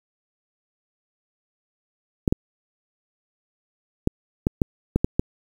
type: clicks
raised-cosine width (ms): 3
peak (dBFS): -5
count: 8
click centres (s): 2.278 / 2.325 / 4.074 / 4.469 / 4.618 / 4.96 / 5.045 / 5.195
effects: 7-bit